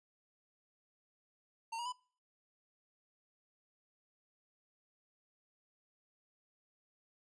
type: tone with pitch steps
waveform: square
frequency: 910 / 952.5 / 997 Hz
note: A#5 / A#5 / B5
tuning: -42 / +37 / +16 cents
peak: -39 dBFS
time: 1.72-1.924 s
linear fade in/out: 10 ms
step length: 68 ms
effects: noise-tail reverb RT60 0.4 s tail -23 dB re dry + resampled to 22050 Hz